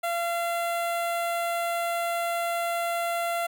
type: tone with notch filter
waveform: sawtooth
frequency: 685 Hz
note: F5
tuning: 34 cents flat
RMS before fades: -28 dBFS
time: 0.03-3.47 s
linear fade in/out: 10 ms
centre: 5300 Hz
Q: 1.1
effects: none